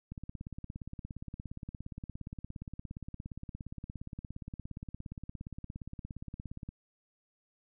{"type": "click train", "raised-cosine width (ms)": 5, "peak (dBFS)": -29, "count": 114, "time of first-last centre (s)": [0.12, 6.69], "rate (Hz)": 17.2, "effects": []}